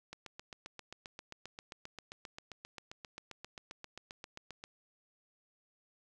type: click train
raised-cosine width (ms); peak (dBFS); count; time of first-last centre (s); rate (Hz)
0.2; -28; 35; 0.13-4.639; 7.54
effects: none